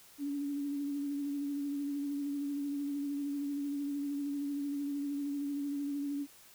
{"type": "tone with vibrato", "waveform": "sine", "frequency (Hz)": 284.6, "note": "C#4", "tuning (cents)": 46, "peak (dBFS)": -33, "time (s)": [0.18, 6.27], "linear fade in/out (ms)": 50, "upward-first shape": "sine", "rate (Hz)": 13, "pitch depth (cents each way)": 28, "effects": ["white hiss -58 dBFS RMS until 6.54 s"]}